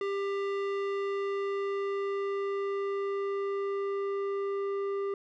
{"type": "tone with low-pass filter sweep", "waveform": "square", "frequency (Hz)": 397, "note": "G4", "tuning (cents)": 22, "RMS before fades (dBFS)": -32, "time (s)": [0.01, 5.14], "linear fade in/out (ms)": 2, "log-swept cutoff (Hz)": [2700, 1200], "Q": 0.78, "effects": []}